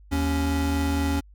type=tone pair together; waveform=square; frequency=78.29 / 279 Hz; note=D#2 / C#4; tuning=+11 / +11 cents; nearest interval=octave + minor seventh; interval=2200 cents; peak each=-25 / -26 dBFS; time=0.11-1.21 s; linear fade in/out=20 ms; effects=added 50 Hz sine -47 dBFS peak until 1.34 s